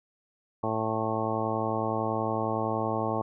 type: harmonic tone with a mistuned harmonic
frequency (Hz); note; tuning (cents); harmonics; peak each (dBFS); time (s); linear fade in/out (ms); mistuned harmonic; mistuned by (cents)
110.8; A2; +13; 1 / 2 / 3 / 4 / 5 / 6 / 7 / 8 / 10; -35 / -35 / -35 / -35 / -35 / -35 / -35 / -35 / -35; 0.63-3.22; 5; 10; -29
effects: none